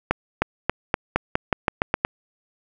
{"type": "accelerating click train", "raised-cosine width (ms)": 0.5, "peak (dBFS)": -3, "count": 11, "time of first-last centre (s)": [0.11, 2.049], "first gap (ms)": 310, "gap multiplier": 0.89, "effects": []}